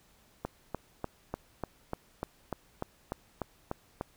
click train, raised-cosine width 1 ms, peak -19 dBFS, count 13, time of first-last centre 0.45-4.011 s, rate 3.37 Hz, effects pink hiss -64 dBFS RMS until 4.16 s

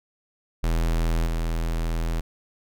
square tone with level steps, 41.2 Hz, E1, in tune, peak -21 / -24 dBFS, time 0.63-2.21 s, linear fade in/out 10 ms, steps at 1.26 s, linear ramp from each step 5 ms, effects none

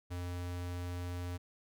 square tone, 88.6 Hz, F2, 25 cents sharp, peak -38 dBFS, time 0.1-1.38 s, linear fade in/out 20 ms, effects none

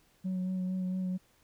sine tone with vibrato, 185 Hz, F#3, in tune, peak -28 dBFS, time 0.24-1.18 s, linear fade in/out 20 ms, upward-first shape sine, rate 4.4 Hz, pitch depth 18 cents each way, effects tanh soft clip ceiling -29 dBFS + pink hiss -67 dBFS RMS until 1.43 s

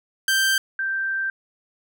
sawtooth / sine tone pair in turn, 1568 / 1568 Hz, G6 / G6, 0 / 0 cents, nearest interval unison, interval 0 cents, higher neither, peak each -14 / -22 dBFS, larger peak first, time 0.28-0.58 / 0.79-1.3 s, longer second, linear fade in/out 2 ms, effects none

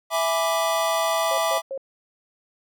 square chord, E dominant seventh, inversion none, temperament equal, 659.3 / 830.6 / 987.8 / 1174.7 Hz, E5 / G#5 / B5 / D6, 0 / 0 / 0 / 0 cents, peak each -24 / -30 / -30 / -27 dBFS, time 0.1-1.62 s, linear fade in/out 50 ms
sine tone bursts, 540 Hz, C#5, 45 cents flat, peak -27 dBFS, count 3, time 1.31-1.777 s, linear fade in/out 2 ms, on 69 ms, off 130 ms
effects none

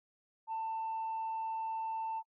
sine tone, 892 Hz, A5, 23 cents sharp, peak -33 dBFS, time 0.47-2.23 s, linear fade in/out 50 ms, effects noise-tail reverb RT60 0.1 s tail -26 dB re dry + tanh soft clip ceiling -32 dBFS

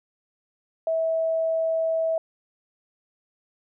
sine tone, 650 Hz, E5, 24 cents flat, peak -21 dBFS, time 0.87-2.18 s, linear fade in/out 2 ms, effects none

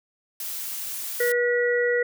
blue noise, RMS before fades -32 dBFS, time 0.4-1.32 s, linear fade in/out 2 ms
harmonic tone, 483.4 Hz, B4, 37 cents flat, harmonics 1 / 3 / 4, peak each -21 / -31 / -25 dBFS, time 1.2-2.03 s, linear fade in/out 5 ms
effects none

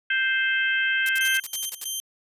harmonic tone, 523.3 Hz, C5, in tune, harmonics 3 / 4 / 5 / 6, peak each -22 / -29 / -29 / -31 dBFS, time 0.1-1.4 s, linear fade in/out 5 ms
blue noise bursts, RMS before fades -30 dBFS, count 9, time 1.06-1.843 s, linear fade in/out 2 ms, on 31 ms, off 63 ms
10% pulse tone with tremolo, 3140 Hz, G7, 2 cents sharp, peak -19 dBFS, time 1.21-2 s, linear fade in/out 0 ms, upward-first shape square, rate 3.1 Hz, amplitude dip 80%
effects resampled to 32000 Hz

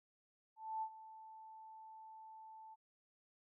sine tone with ADSR envelope, 880 Hz, A5, in tune, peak -37 dBFS, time 0.56-2.76 s, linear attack 260 ms, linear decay 69 ms, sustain -16 dB, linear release 29 ms, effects none

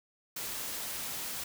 white noise, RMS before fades -38 dBFS, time 0.36-1.44 s, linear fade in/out 5 ms, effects none

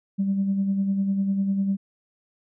sine tone with tremolo, 196 Hz, G3, in tune, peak -18 dBFS, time 0.18-1.77 s, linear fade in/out 20 ms, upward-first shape sine, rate 10 Hz, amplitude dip 45%, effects tanh soft clip ceiling -15 dBFS

